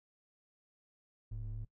triangle ring-modulated tone, 72.3 Hz, D2, 27 cents flat, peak -33 dBFS, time 1.31-1.65 s, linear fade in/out 10 ms, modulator 34.8 Hz, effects noise-tail reverb RT60 0.1 s tail -20 dB re dry + tanh soft clip ceiling -32 dBFS

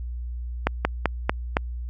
slowing click train, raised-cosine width 0.5 ms, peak -4 dBFS, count 5, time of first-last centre 0.67-1.569 s, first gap 180 ms, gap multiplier 1.15, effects added 60 Hz sine -29 dBFS peak until 1.89 s

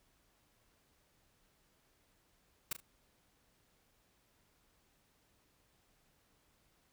white noise with echo, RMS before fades -36 dBFS, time 2.71-2.73 s, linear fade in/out 5 ms, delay 37 ms, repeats 2, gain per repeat -11 dB, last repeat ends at 2.804 s, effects pink hiss -73 dBFS RMS until 6.92 s

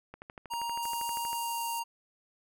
click train, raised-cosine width 0.5 ms, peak -29 dBFS, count 16, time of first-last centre 0.14-1.33 s, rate 12.6 Hz
square tone with pitch glide, 937 to 931.1 Hz, A#5 to A#5, +9 to -2 cents, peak -33 dBFS, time 0.5-1.84 s, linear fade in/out 20 ms, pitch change -11 cents, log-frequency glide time 1.31-1.67 s
pink band-pass noise, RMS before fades -43 dBFS, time 0.82-1.8 s, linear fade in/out 10 ms, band 7900 to 14000 Hz, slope 24 dB/octave
effects none

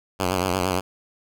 5% pulse tone with vibrato, 92.2 Hz, F#2, 6 cents flat, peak -10 dBFS, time 0.19-0.81 s, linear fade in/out 20 ms, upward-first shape sine, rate 8.6 Hz, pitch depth 79 cents each way, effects none

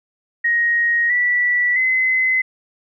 sine tone with pitch steps, 1878 / 1957.8 / 2041 Hz, A#6 / B6 / C7, +12 / -16 / -44 cents, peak -14 dBFS, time 0.44-2.42 s, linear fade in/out 10 ms, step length 660 ms, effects none

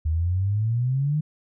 sine exponential sweep, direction up, 76.3 to 155.6 Hz, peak -20 dBFS, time 0.05-1.21 s, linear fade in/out 10 ms, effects none

